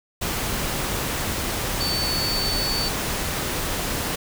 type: tone in noise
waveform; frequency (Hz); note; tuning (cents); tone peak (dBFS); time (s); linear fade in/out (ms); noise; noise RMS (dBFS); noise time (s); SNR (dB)
sine; 4501; C#8; +26; -24; 1.8-2.89; 10; pink; -26; 0.21-4.16; -1
effects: none